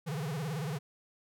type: tone with vibrato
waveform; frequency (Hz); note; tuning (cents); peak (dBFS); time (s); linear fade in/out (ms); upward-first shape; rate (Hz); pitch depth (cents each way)
square; 151.4; D#3; -47; -34; 0.06-0.79; 20; sine; 18; 210
effects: none